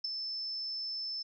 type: tone with ADSR envelope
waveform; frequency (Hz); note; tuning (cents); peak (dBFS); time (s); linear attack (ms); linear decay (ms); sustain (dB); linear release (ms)
sine; 5274; E8; 0; -28; 0.04-1.23; 8; 10; -7; 13
effects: none